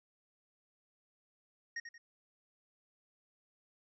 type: tone with echo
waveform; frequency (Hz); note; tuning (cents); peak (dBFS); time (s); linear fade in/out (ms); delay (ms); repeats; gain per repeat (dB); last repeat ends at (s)
square; 1864.7; A#6; 0; -38; 1.76-1.8; 5; 90; 2; -8; 1.98
effects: resampled to 16000 Hz